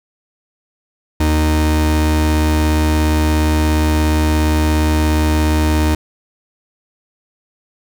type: tone pair together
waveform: 45% pulse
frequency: 77.1 / 308.4 Hz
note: D#2 / D#4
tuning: -15 / -15 cents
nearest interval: 2 octaves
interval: 2400 cents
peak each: -13 / -19 dBFS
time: 1.2-5.95 s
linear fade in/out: 5 ms
effects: none